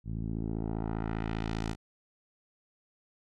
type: tone with low-pass filter sweep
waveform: 10% pulse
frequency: 55 Hz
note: A1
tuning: in tune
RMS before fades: -34 dBFS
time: 0.04-1.76 s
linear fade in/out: 50 ms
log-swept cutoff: 140 to 8200 Hz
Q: 0.98
effects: none

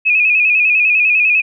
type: tone with vibrato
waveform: sine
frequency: 2508 Hz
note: D#7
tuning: 13 cents sharp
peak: -9 dBFS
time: 0.05-1.42 s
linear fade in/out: 20 ms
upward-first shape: square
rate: 10 Hz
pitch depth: 48 cents each way
effects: none

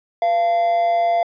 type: tone with amplitude modulation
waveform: triangle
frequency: 687 Hz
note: F5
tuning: 29 cents flat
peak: -11 dBFS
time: 0.22-1.23 s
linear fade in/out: 2 ms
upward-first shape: sine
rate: 198 Hz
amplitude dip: 40%
effects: resampled to 11025 Hz

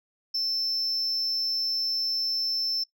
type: tone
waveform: sine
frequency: 5320 Hz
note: E8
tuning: 15 cents sharp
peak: -22 dBFS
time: 0.34-2.84 s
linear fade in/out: 10 ms
effects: noise-tail reverb RT60 0.1 s tail -21 dB re dry + tanh soft clip ceiling -24 dBFS

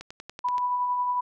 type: click train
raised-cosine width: 0.2 ms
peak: -22 dBFS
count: 7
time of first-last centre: 0.01-0.581 s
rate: 10.5 Hz
type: tone with tremolo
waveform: sine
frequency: 987.8 Hz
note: B5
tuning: in tune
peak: -22 dBFS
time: 0.44-1.21 s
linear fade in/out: 10 ms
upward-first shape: sine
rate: 11 Hz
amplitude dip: 30%
effects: none

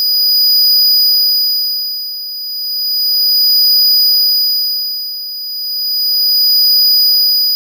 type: tone with tremolo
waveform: square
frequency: 4933 Hz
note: D#8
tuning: 16 cents flat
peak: -7 dBFS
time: 0-7.55 s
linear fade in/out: 0 ms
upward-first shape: sine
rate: 0.33 Hz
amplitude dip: 80%
effects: none

